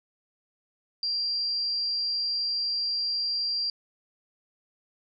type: tone with amplitude modulation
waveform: sine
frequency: 4738 Hz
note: D8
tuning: 14 cents sharp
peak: -24 dBFS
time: 1.03-3.7 s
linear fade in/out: 2 ms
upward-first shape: sine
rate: 219 Hz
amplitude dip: 35%
effects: none